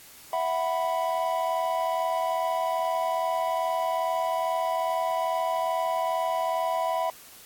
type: chord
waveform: triangle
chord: E suspended second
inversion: none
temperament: just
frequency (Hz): 659.3 / 741.7 / 988.9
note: E5 / F#5 / B5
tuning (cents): 0 / +4 / +2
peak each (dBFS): -26 / -28 / -27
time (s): 0.33-7.1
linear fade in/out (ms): 2
effects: white hiss -49 dBFS RMS until 7.45 s + AAC 64 kbps